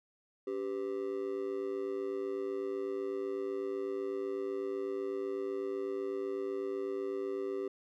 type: tone with amplitude modulation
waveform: triangle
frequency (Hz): 392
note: G4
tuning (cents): 0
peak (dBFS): -28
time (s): 0.47-7.68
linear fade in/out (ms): 5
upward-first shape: sine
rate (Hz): 108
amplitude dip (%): 85
effects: none